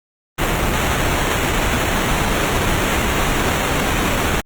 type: noise with sample-and-hold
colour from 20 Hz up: pink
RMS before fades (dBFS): -18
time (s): 0.38-4.41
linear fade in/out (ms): 10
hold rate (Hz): 4900
effects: Opus 24 kbps